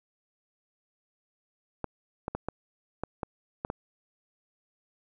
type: clicks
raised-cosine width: 1 ms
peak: -17 dBFS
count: 8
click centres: 1.843 / 2.281 / 2.35 / 2.486 / 3.036 / 3.232 / 3.649 / 3.701 s
effects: none

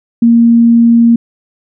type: tone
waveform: sine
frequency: 233.1 Hz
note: A#3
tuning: in tune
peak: -3 dBFS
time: 0.22-1.16 s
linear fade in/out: 5 ms
effects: none

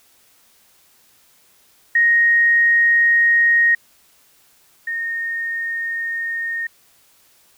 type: tone pair in turn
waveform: sine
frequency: 1869 / 1843.3 Hz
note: A#6 / A#6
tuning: +4 / -20 cents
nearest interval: unison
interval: 24 cents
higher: first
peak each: -11 / -21 dBFS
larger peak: first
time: 1.95-3.75 / 4.87-6.67 s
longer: neither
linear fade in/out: 5 ms
effects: white hiss -55 dBFS RMS until 7.57 s

